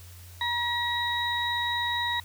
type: harmonic tone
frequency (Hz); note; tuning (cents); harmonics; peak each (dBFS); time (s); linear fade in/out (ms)
956; A#5; +43; 1 / 2 / 4; -30 / -30 / -30; 0.41-2.2; 2
effects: added 88 Hz sine -45 dBFS peak until 2.24 s + white hiss -52 dBFS RMS until 2.24 s